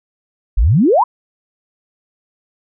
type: exponential sweep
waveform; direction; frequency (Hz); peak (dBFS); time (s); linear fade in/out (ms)
sine; up; 41.2 to 1074; -8; 0.57-1.04; 10
effects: none

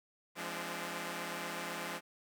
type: chord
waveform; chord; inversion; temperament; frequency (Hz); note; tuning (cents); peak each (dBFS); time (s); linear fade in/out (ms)
5% pulse; D half-diminished seventh; first; equal with one note detuned; 171.71 / 207.7 / 261.6 / 293.7; F3 / Ab3 / C4 / D4; -29 / 0 / 0 / 0; -31 / -33 / -35 / -34; 0.35-2.01; 50
effects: none

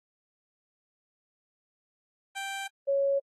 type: tone pair in turn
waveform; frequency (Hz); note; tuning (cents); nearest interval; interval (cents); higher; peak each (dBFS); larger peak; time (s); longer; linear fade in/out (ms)
15% pulse / sine; 784 / 554.4; G5 / C#5; 0 / 0; tritone; 600; first; -27 / -23; second; 2.35-2.68 / 2.87-3.2; neither; 20
effects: AAC 32 kbps

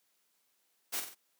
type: noise with echo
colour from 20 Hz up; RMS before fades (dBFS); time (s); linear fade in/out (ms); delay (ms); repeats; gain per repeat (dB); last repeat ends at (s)
white; -35; 0.92-1.01; 20; 47; 3; -6; 1.151
effects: white hiss -75 dBFS RMS until 1.39 s + high-pass 200 Hz 12 dB/octave

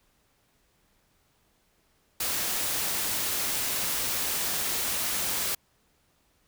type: noise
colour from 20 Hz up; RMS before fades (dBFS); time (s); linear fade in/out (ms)
white; -29; 2.2-5.55; 5
effects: pink hiss -68 dBFS RMS until 6.47 s

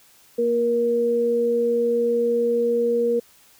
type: tone pair together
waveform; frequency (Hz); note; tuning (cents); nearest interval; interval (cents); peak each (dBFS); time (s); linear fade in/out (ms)
sine; 234.8 / 473.1; A#3 / A#4; +13 / +26; octave; 1213; -27 / -18; 0.38-3.2; 10
effects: white hiss -54 dBFS RMS until 3.59 s

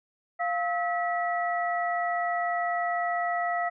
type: tone cluster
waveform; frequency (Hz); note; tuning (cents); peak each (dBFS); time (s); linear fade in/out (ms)
sine; 699 / 1292 / 1946; F5 / E6 / B6; +1 / -35 / -26; -27 / -33 / -32; 0.39-3.7; 20
effects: none

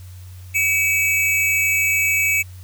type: tone pair together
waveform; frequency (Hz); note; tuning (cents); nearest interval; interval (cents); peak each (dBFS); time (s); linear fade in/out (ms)
square; 2267 / 2600; C#7 / E7; +38 / -24; major second; 238; -19 / -20; 0.54-2.43; 20
effects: added 91 Hz sine -35 dBFS peak until 2.63 s + white hiss -50 dBFS RMS until 2.63 s

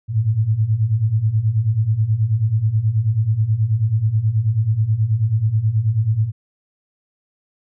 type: beating tone pair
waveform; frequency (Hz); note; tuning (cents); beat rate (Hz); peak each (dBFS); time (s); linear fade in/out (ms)
sine; 103.83 / 113.13; G#2 / A2; 0 / +49; 9.3; -20 / -16; 0.08-6.32; 50
effects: none

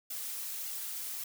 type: noise with flanger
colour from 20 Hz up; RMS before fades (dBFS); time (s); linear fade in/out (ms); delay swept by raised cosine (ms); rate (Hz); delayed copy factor
blue; -39; 0.1-1.24; 5; 1.4 to 4.4; 1.7; +0.65
effects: none

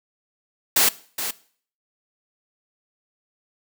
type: noise with echo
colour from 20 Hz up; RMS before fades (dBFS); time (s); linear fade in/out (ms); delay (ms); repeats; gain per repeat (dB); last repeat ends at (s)
white; -17; 0.76-0.89; 5; 420; 1; -10; 1.31
effects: noise-tail reverb RT60 0.5 s tail -19 dB re dry + high-pass 200 Hz 12 dB/octave

